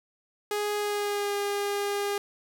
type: tone with pitch glide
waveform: sawtooth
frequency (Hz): 415.3 to 405.6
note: G#4 to G#4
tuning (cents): 0 to -41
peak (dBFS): -23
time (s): 0.51-2.18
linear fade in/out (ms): 2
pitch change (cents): -41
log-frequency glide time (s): 0.77-1.35
effects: 9-bit